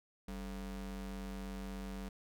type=ring-modulated tone; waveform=square; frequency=121.1 Hz; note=B2; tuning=34 cents flat; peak=-39 dBFS; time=0.28-2.09 s; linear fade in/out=5 ms; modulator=72.9 Hz; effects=none